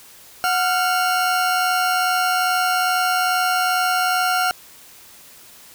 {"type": "tone pair together", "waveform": "40% pulse", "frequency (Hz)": [734, 1385.6], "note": ["F#5", "F6"], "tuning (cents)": [-14, -14], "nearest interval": "major seventh", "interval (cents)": 1100, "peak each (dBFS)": -19, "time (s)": [0.44, 4.51], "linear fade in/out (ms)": 0, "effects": ["white hiss -45 dBFS RMS until 5.74 s"]}